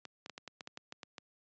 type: clicks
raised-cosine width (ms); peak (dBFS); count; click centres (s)
0.2; -27; 11; 0.053 / 0.261 / 0.297 / 0.379 / 0.477 / 0.608 / 0.674 / 0.774 / 0.924 / 1.032 / 1.182
effects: high-pass 150 Hz 12 dB/octave + resampled to 16000 Hz